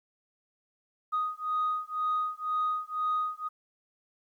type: beating tone pair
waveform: sine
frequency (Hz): 1244.5 / 1246.5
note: D#6 / D#6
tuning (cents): 0 / +3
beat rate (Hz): 2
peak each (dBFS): -30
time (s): 1.12-3.49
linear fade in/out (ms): 20
effects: tanh soft clip ceiling -22 dBFS + 11-bit